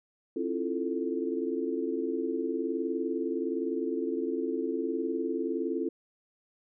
sine chord, F major seventh, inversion second, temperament equal with one note detuned, 268.2 / 329.6 / 349.2 / 440 Hz, C4 / E4 / F4 / A4, +43 / 0 / 0 / 0 cents, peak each -34 dBFS, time 0.36-5.89 s, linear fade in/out 5 ms, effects none

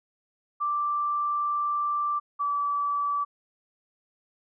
sine tone pair in turn, 1174.7 / 1153.2 Hz, D6 / D6, 0 / -32 cents, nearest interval unison, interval 32 cents, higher first, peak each -24 dBFS, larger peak neither, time 0.6-2.2 / 2.39-3.25 s, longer first, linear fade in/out 20 ms, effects none

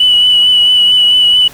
sine tone with vibrato, 2960 Hz, F#7, in tune, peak -4 dBFS, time 0-1.48 s, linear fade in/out 5 ms, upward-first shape triangle, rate 4.5 Hz, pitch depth 28 cents each way, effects tanh soft clip ceiling 0 dBFS + pink hiss -35 dBFS RMS until 1.53 s

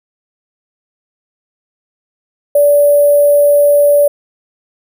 sine tone with sample-and-hold, 579 Hz, D5, 25 cents flat, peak -5 dBFS, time 2.55-4.08 s, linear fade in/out 5 ms, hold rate 11025 Hz, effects none

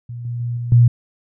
sine tone with level steps, 119.7 Hz, A#2, 46 cents sharp, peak -27 / -22 / -20 / -22 / -7 dBFS, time 0.09-0.88 s, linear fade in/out 5 ms, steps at 0.25 / 0.4 / 0.57 / 0.72 s, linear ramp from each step 2 ms, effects none

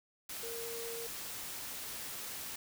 sine tone in noise, 463.3 Hz, A#4, 11 cents flat, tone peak -42 dBFS, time 0.43-1.07 s, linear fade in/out 5 ms, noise white, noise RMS -43 dBFS, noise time 0.29-2.56 s, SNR -2 dB, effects none

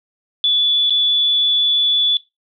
sine tone with dropouts, 3449 Hz, A7, 35 cents flat, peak -12 dBFS, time 0.44-2.17 s, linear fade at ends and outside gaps 1 ms, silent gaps 0.897-0.905 s, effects noise-tail reverb RT60 0.2 s tail -18 dB re dry

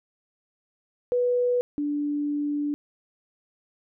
sine tone pair in turn, 491.2 / 292.1 Hz, B4 / D4, -9 / -9 cents, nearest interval major sixth, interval 900 cents, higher first, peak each -20 / -24 dBFS, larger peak first, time 1.12-1.61 / 1.78-2.74 s, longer second, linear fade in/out 0 ms, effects none

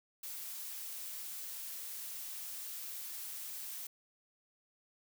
blue noise, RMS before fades -44 dBFS, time 0.23-3.87 s, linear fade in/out 5 ms, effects none

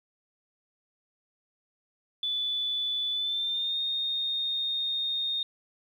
sine tone with pitch glide, 3476 to 3683 Hz, A7 to A#7, -22 to -22 cents, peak -27 dBFS, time 2.23-5.43 s, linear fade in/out 2 ms, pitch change +100 cents, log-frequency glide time 3.12-3.79 s, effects 10-bit

